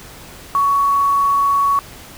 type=tone with quantisation; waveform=sine; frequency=1119 Hz; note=C#6; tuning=16 cents sharp; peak=-12 dBFS; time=0.55-1.79 s; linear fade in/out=0 ms; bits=6; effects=pink hiss -38 dBFS RMS until 2.17 s